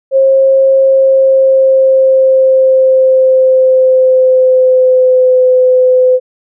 sine tone with pitch glide, 536 to 508.8 Hz, C5 to C5, +42 to -48 cents, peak -4 dBFS, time 0.11-6.2 s, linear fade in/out 50 ms, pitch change -90 cents, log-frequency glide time 0.78-5.45 s, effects none

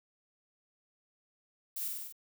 violet noise with echo, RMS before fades -38 dBFS, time 1.76-1.88 s, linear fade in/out 5 ms, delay 49 ms, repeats 5, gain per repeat -2 dB, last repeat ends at 2.125 s, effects none

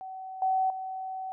sine tone with level steps, 757 Hz, F#5, 39 cents sharp, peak -37 / -23 / -33 dBFS, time 0.01-1.32 s, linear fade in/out 0 ms, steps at 0.42 / 0.7 s, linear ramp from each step 2 ms, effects none

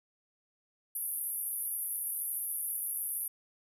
white band-pass noise, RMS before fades -36 dBFS, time 0.95-3.28 s, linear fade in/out 5 ms, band 10000 to 13000 Hz, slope 96 dB/octave, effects none

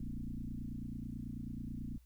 sine tone with frequency modulation, 131.6 Hz, C3, 10 cents sharp, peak -39 dBFS, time 0-1.98 s, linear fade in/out 5 ms, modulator 29.2 Hz, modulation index 4.6, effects added 60 Hz sine -60 dBFS peak until 2.05 s + white hiss -75 dBFS RMS until 2.05 s

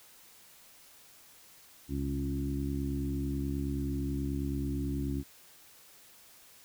harmonic tone with a mistuned harmonic, 69.3 Hz, C#2, in tune, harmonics 1 / 2 / 3 / 4 / 5, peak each -35 / -37 / -41 / -35 / -42 dBFS, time 1.88-5.24 s, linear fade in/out 50 ms, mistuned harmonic 2, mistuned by -15 cents, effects white hiss -57 dBFS RMS until 6.64 s

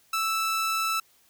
sawtooth tone, 1318.5 Hz, E6, in tune, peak -21 dBFS, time 0.13-1 s, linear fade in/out 5 ms, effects white hiss -62 dBFS RMS until 1.29 s

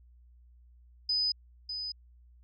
sine tone with echo, 5000 Hz, D#8, 8 cents sharp, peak -26 dBFS, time 1.09-1.32 s, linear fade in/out 5 ms, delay 600 ms, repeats 1, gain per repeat -8 dB, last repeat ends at 1.92 s, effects added 60 Hz sine -55 dBFS peak until 2.43 s

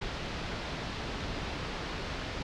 pink low-pass noise, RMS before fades -37 dBFS, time 0.01-2.43 s, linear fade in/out 10 ms, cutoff 4800 Hz, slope 24 dB/octave, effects none

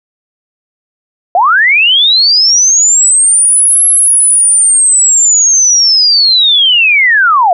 sine linear two-way sweep, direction up then down, 659.3 to 11175 to 659.3 Hz, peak -4 dBFS, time 1.35-7.53 s, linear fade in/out 2 ms, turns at 3.85 s, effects none

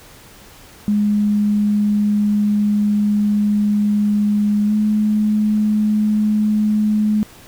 sine tone with pitch glide, 207.7 to 212.3 Hz, G#3 to G#3, 0 to +38 cents, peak -13 dBFS, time 0.88-7.23 s, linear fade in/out 0 ms, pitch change +38 cents, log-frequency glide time 4.66-4.72 s, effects pink hiss -43 dBFS RMS until 7.47 s

